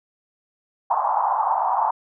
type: band-pass noise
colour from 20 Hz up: white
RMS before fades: -21 dBFS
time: 0.9-1.91 s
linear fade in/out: 10 ms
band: 770 to 1000 Hz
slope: 48 dB/octave
effects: none